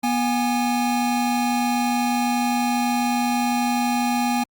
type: tone pair together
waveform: square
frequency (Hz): 243.2 / 821.6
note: B3 / G#5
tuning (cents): -26 / -19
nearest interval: octave + major sixth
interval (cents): 2107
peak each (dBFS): -22 / -24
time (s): 0.03-4.44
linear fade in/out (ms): 10
effects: Opus 48 kbps